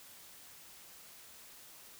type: silence
effects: white hiss -55 dBFS RMS until 1.99 s